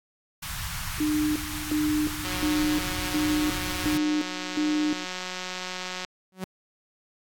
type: band-stop noise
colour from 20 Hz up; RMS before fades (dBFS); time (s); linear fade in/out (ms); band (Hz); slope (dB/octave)
pink; -34; 0.42-3.98; 10; 160 to 970; 24
type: tone with tremolo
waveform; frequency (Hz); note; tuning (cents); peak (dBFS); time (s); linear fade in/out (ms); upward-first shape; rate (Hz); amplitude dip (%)
sine; 302.8; D#4; -47; -22; 1-5.05; 5; square; 1.4; 80
type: click train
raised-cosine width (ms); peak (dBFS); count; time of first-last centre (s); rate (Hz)
0.2; -16; 696; 2.25-6.048; 183
type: tone with exponential growth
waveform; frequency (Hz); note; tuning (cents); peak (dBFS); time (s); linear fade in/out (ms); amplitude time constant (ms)
sawtooth; 186.7; F#3; +16; -24; 6.32-6.44; 0; 26
effects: AAC 64 kbps